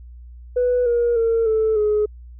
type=tone with pitch steps; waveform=sine; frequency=493.9 / 474.9 / 456.6 / 439 / 422.1 Hz; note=B4 / A#4 / A#4 / A4 / G#4; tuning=0 / +32 / -36 / -4 / +28 cents; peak=-14 dBFS; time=0.56-2.06 s; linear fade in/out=10 ms; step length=300 ms; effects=tanh soft clip ceiling -12 dBFS + added 60 Hz sine -37 dBFS peak until 2.39 s